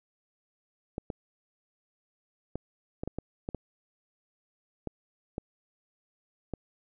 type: clicks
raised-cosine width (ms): 2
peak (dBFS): -20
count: 11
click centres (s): 0.981 / 1.102 / 2.556 / 3.035 / 3.076 / 3.186 / 3.489 / 3.547 / 4.873 / 5.381 / 6.537
effects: none